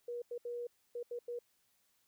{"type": "tone bursts at uneven times", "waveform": "sine", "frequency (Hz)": 480, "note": "B4", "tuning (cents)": -49, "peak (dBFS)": -38, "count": 6, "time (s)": [[0.08, 0.22], [0.31, 0.38], [0.45, 0.67], [0.95, 1.03], [1.11, 1.19], [1.28, 1.39]], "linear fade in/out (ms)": 5, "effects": ["white hiss -75 dBFS RMS until 2.07 s"]}